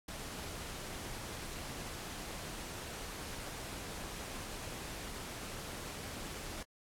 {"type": "noise", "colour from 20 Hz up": "pink", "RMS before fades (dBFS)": -44, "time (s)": [0.08, 6.63], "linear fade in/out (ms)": 5, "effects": ["low-pass 12000 Hz 12 dB/octave", "AAC 64 kbps"]}